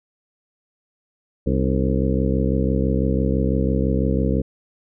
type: harmonic tone with a mistuned harmonic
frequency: 66 Hz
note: C2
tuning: 16 cents sharp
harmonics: 1 / 2 / 3 / 4 / 5 / 6 / 7 / 8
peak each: -22 / -24 / -23 / -26 / -29 / -30 / -27 / -30 dBFS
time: 1.46-4.42 s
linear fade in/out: 10 ms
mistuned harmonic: 5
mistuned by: -87 cents
effects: none